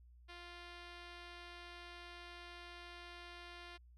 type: tone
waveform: 5% pulse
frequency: 349.2 Hz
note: F4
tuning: in tune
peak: -39 dBFS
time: 0.28-3.78 s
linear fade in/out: 20 ms
effects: added 60 Hz sine -59 dBFS peak until 3.97 s + low-pass 5000 Hz 12 dB/octave